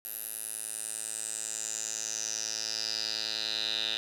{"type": "tone with band-pass filter sweep", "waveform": "10% pulse", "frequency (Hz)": 110, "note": "A2", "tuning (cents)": 0, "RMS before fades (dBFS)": -35, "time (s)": [0.05, 3.97], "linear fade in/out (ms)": 0, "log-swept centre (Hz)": [12000, 3600], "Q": 6.5, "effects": []}